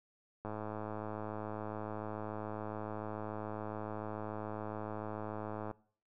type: click train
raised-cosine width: 1 ms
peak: -27 dBFS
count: 564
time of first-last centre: 0.45-5.712 s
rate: 107 Hz
effects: noise-tail reverb RT60 0.5 s tail -21 dB re dry